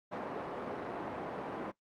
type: band-pass noise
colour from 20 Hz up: pink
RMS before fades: -40 dBFS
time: 0.11-1.72 s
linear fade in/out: 20 ms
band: 270 to 1100 Hz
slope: 12 dB/octave
effects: noise-tail reverb RT60 0.1 s tail -18 dB re dry + Opus 48 kbps

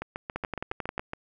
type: two click trains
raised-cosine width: 0.5 ms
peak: -18 / -16 dBFS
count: 9 / 8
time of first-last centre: 0.02-1.134 / 0.36-0.979 s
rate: 7.18 / 11.3 Hz
effects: none

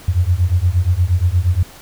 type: beating tone pair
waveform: sine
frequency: 85 / 93.5 Hz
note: F2 / F#2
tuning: -46 / +19 cents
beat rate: 8.5 Hz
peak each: -15 dBFS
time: 0.08-1.63 s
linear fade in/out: 5 ms
effects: pink hiss -40 dBFS RMS until 1.81 s

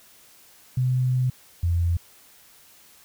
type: tone pair in turn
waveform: sine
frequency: 127.3 / 85.55 Hz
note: C3 / F2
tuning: -47 / -35 cents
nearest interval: perfect fifth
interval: 688 cents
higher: first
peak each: -19 dBFS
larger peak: neither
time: 0.77-1.3 / 1.63-1.97 s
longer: first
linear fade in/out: 5 ms
effects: white hiss -53 dBFS RMS until 3.04 s

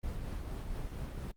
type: noise with tremolo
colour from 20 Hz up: brown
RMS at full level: -37 dBFS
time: 0.03-1.32 s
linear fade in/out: 10 ms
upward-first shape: triangle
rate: 4.3 Hz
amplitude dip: 35%
effects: Opus 24 kbps

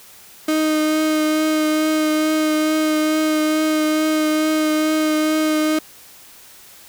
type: tone with vibrato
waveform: 35% pulse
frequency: 310 Hz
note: D#4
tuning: 6 cents flat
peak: -14 dBFS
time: 0.48-5.79 s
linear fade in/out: 5 ms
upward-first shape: triangle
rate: 2.3 Hz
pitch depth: 14 cents each way
effects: white hiss -44 dBFS RMS until 6.88 s

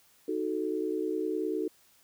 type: chord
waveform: sine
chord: D# diminished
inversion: none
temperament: equal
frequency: 311.1 / 370 / 440 Hz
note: D#4 / F#4 / A4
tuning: 0 / 0 / 0 cents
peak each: -33 dBFS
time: 0.28-1.68 s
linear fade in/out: 5 ms
effects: white hiss -63 dBFS RMS until 2.03 s

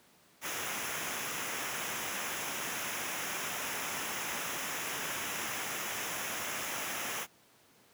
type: noise with comb filter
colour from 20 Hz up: pink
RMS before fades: -37 dBFS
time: 0.41-7.27 s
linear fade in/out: 50 ms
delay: 0.23 ms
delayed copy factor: -0.65
effects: pink hiss -63 dBFS RMS until 7.93 s + high-pass 150 Hz 12 dB/octave

